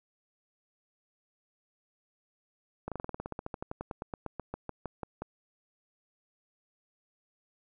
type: slowing click train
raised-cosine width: 1 ms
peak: -22 dBFS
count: 26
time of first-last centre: 2.88-5.22 s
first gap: 37 ms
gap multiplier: 1.07
effects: none